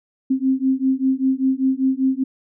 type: beating tone pair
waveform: sine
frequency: 261.6 / 266.7 Hz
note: C4 / C4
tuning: 0 / +33 cents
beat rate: 5.1 Hz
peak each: -19 dBFS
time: 0.3-2.24 s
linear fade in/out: 10 ms
effects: none